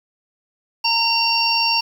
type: harmonic tone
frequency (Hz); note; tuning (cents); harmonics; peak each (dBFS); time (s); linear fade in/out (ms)
918; A#5; -27; 1 / 3 / 5 / 6; -21 / -21 / -21 / -21; 0.84-1.81; 10
effects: 7-bit

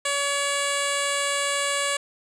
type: tone with low-pass filter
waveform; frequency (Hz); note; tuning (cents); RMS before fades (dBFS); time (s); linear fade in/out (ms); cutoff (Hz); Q
10% pulse; 566; C#5; +36; -25; 0.05-1.97; 5; 8200; 2.4
effects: none

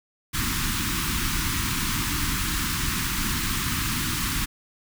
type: band-stop noise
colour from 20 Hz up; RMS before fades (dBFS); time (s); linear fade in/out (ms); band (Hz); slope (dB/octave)
pink; -26; 0.33-4.46; 20; 330 to 1000; 48
effects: none

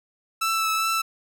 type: tone with vibrato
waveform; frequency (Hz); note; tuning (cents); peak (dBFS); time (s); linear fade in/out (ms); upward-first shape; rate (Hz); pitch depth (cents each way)
sawtooth; 1318.5; E6; 0; -18; 0.41-1.02; 10; triangle; 2.5; 19
effects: none

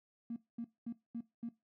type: tone bursts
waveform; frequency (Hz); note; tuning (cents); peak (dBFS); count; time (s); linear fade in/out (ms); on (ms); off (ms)
triangle; 233.1; A#3; 0; -34; 5; 0.3-1.49; 5; 62; 220
effects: noise-tail reverb RT60 0.2 s tail -21 dB re dry + tanh soft clip ceiling -36 dBFS

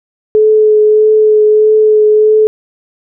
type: tone with vibrato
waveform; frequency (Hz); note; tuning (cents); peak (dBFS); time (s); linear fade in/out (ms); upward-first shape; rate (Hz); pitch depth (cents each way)
sine; 428.8; A4; -45; -4; 0.35-2.47; 0; triangle; 1.6; 16
effects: none

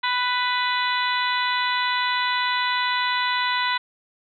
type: harmonic tone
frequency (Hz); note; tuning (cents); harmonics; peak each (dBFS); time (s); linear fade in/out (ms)
495.8; B4; +7; 2 / 3 / 4 / 5 / 6 / 7 / 8; -24 / -28 / -27 / -33 / -34 / -31 / -30; 0.03-3.78; 10
effects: none

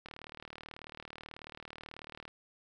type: click train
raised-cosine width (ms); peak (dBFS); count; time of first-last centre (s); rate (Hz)
0.3; -29; 86; 0.06-2.279; 38.3
effects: none

